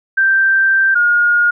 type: tone pair in turn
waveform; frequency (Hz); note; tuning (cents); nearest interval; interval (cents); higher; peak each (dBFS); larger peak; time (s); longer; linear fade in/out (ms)
sine; 1568 / 1429.1; G6 / F6; 0 / +39; major second; 161; first; -9; neither; 0.17-0.95 / 0.95-1.51; first; 10
effects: none